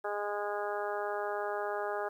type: harmonic tone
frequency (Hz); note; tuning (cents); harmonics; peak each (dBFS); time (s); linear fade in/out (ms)
205.9; G#3; -15; 2 / 3 / 4 / 5 / 6 / 7 / 8; -37 / -38 / -38 / -45 / -42 / -44 / -44; 0.04-2.09; 10
effects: 11-bit